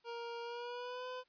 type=tone with pitch glide; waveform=25% pulse; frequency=469.1 to 505.7 Hz; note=A#4 to B4; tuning=+11 to +41 cents; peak=-38 dBFS; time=0.04-1.24 s; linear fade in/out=50 ms; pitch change=+130 cents; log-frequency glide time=0.42-1.07 s; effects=white hiss -75 dBFS RMS until 1.28 s + resampled to 11025 Hz